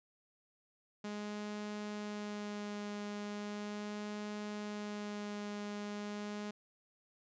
sawtooth tone with vibrato, 207.7 Hz, G#3, in tune, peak -36 dBFS, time 1.04-6.51 s, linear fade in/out 5 ms, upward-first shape sine, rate 0.38 Hz, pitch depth 11 cents each way, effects resampled to 16000 Hz

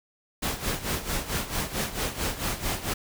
pink noise with tremolo, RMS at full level -27 dBFS, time 0.42-2.94 s, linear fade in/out 10 ms, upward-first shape sine, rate 4.5 Hz, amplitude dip 75%, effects none

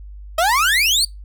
30% pulse exponential sweep, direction up, 622.3 to 4700 Hz, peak -11 dBFS, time 0.38-1.05 s, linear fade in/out 5 ms, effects noise-tail reverb RT60 0.2 s tail -24 dB re dry + added 50 Hz sine -33 dBFS peak until 1.24 s

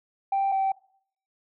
sine tone pair in turn, 784 / 774.1 Hz, G5 / G5, 0 / -22 cents, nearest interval unison, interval 22 cents, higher first, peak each -20 dBFS, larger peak neither, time 0.32-0.52 / 0.52-0.72 s, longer neither, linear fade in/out 5 ms, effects noise-tail reverb RT60 0.6 s tail -22 dB re dry + tanh soft clip ceiling -19 dBFS

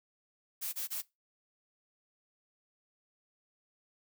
blue noise bursts, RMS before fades -37 dBFS, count 3, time 0.61-1.022 s, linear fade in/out 20 ms, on 120 ms, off 26 ms, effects noise-tail reverb RT60 0.2 s tail -20 dB re dry

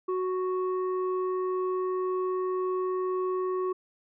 sine tone pair together, 370.2 / 1108.7 Hz, F#4 / C#6, +1 / 0 cents, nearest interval octave + perfect fifth, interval 1899 cents, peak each -26 / -33 dBFS, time 0.08-3.73 s, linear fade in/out 10 ms, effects tanh soft clip ceiling -21 dBFS

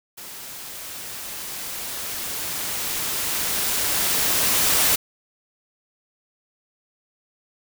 white noise with level ramp, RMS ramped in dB -38 to -18 dBFS, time 0.17-4.96 s, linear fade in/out 10 ms, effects none

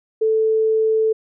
sine tone, 440 Hz, A4, in tune, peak -14 dBFS, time 0.21-1.13 s, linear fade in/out 10 ms, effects none

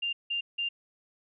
sine tone bursts, 2794 Hz, F7, in tune, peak -28 dBFS, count 3, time 0.02-0.69 s, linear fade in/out 10 ms, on 110 ms, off 170 ms, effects none

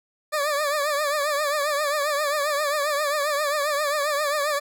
20% pulse tone with vibrato, 587.3 Hz, D5, in tune, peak -17 dBFS, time 0.32-4.6 s, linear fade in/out 20 ms, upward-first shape triangle, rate 7.5 Hz, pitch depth 100 cents each way, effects none

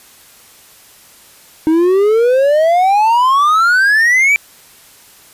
triangle exponential sweep, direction up, 310.2 to 2349 Hz, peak -6 dBFS, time 1.67-4.36 s, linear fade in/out 0 ms, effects white hiss -43 dBFS RMS until 5.33 s + resampled to 32000 Hz

